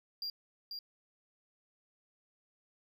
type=tone with echo; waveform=triangle; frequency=4774 Hz; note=D8; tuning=28 cents sharp; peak=-35 dBFS; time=0.22-0.3 s; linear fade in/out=2 ms; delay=490 ms; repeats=1; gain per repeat=-4 dB; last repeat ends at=0.79 s; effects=none